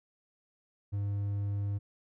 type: tone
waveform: triangle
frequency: 101 Hz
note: G#2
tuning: 48 cents flat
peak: -28 dBFS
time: 0.92-1.79 s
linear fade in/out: 20 ms
effects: none